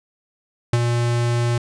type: tone with ADSR envelope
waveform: square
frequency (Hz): 119.2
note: A#2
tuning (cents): +39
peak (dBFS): -13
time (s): 0.73-1.58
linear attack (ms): 3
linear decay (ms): 40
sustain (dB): -5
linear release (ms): 4
effects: resampled to 22050 Hz